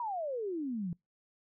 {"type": "exponential sweep", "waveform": "sine", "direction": "down", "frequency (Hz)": [987.8, 164], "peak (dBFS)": -33, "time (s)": [0, 0.93], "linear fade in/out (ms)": 2, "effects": ["noise-tail reverb RT60 0.2 s tail -26 dB re dry"]}